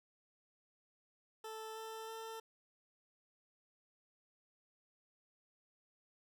20% pulse tone with pitch steps, 440 / 443.8 / 447.7 Hz, A4 / A4 / A4, 0 / +15 / +30 cents, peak -40 dBFS, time 1.44-2.4 s, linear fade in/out 5 ms, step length 320 ms, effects none

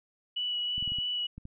sine tone with vibrato, 2942 Hz, F#7, 11 cents flat, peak -29 dBFS, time 0.36-1.27 s, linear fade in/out 10 ms, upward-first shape sine, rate 3.1 Hz, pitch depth 12 cents each way
clicks, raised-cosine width 5 ms, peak -30 dBFS, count 7, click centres 0.78 / 0.826 / 0.877 / 0.92 / 0.986 / 1.38 / 1.454 s
effects none

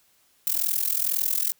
violet noise with amplitude modulation, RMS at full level -21 dBFS, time 0.47-1.52 s, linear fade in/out 0 ms, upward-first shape sine, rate 42 Hz, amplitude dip 90%, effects white hiss -63 dBFS RMS until 1.59 s

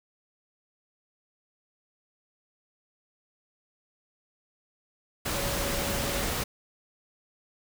sine tone in noise, 562 Hz, C#5, 24 cents sharp, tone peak -36 dBFS, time 5.34-6.23 s, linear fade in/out 10 ms, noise pink, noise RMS -30 dBFS, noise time 5.25-6.44 s, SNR -9 dB, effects none

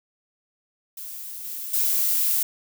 violet noise with level steps, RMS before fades -36 / -33 / -22 dBFS, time 0.97-2.43 s, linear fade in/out 5 ms, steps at 1.44 / 1.73 s, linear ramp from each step 10 ms, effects none

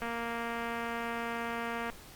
click train, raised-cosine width 0.5 ms, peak -22 dBFS, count 439, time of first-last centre 0.02-1.9 s, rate 233 Hz, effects pink hiss -52 dBFS RMS until 2.15 s + Opus 48 kbps

